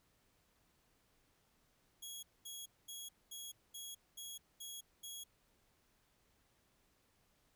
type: tone bursts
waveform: 15% pulse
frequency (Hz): 3322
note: G#7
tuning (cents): 0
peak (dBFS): -39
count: 8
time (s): 2.02-5.24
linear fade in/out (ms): 10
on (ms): 210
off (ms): 220
effects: pink hiss -75 dBFS RMS until 7.55 s